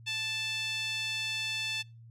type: tone with band-pass filter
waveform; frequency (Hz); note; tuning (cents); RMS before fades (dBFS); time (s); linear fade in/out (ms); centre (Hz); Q
5% pulse; 880; A5; 0; -34; 0.06-1.83; 20; 3000; 3.3
effects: noise-tail reverb RT60 0.3 s tail -26 dB re dry + added 115 Hz sine -49 dBFS peak until 2.1 s